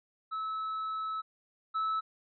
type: tone pair in turn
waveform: triangle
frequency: 1300 / 1305 Hz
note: E6 / E6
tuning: -24 / -18 cents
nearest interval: unison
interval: 6 cents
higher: second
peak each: -31 / -27 dBFS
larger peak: second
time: 0.31-1.22 / 1.74-2.01 s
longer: first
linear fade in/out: 20 ms
effects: resampled to 11025 Hz